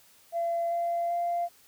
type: tone with pitch steps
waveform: sine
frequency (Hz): 680 / 686.3 / 692.7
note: F5 / F5 / F5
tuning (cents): -46 / -30 / -14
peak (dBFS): -25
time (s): 0.32-1.49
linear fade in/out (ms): 50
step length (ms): 390
effects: tanh soft clip ceiling -22 dBFS + white hiss -59 dBFS RMS until 1.67 s